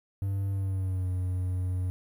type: tone with pitch glide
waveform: triangle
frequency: 98 to 91.44 Hz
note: G2 to F#2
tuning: 0 to -20 cents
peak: -25 dBFS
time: 0.22-1.9 s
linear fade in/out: 0 ms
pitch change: -120 cents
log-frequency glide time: 0.52-1.08 s
effects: 10-bit